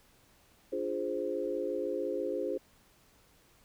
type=chord; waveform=sine; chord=D half-diminished seventh; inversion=none; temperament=equal; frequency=293.7 / 349.2 / 415.3 / 523.3 Hz; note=D4 / F4 / Ab4 / C5; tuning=0 / 0 / 0 / 0 cents; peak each=-40 / -37 / -36 / -35 dBFS; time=0.72-2.58 s; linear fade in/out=10 ms; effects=pink hiss -64 dBFS RMS until 3.64 s